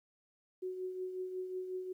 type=tone with tremolo; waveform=sine; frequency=370 Hz; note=F#4; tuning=in tune; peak=-35 dBFS; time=0.62-1.93 s; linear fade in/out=10 ms; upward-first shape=triangle; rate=5.5 Hz; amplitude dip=55%; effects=12-bit